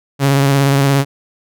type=tone with vibrato; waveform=sawtooth; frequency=138.59 Hz; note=C#3; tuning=in tune; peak=-6 dBFS; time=0.19-1.05 s; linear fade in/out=50 ms; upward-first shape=triangle; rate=17 Hz; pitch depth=37 cents each way; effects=none